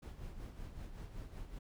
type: noise with tremolo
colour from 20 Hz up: brown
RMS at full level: -45 dBFS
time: 0.02-1.59 s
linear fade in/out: 10 ms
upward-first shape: sine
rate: 5.3 Hz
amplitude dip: 55%
effects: none